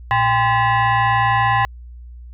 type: tone with frequency modulation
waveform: sine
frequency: 116.54 Hz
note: A#2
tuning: in tune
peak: -13 dBFS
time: 0.11-1.65 s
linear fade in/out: 0 ms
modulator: 915 Hz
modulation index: 1.8
effects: added 60 Hz sine -34 dBFS peak until 2.33 s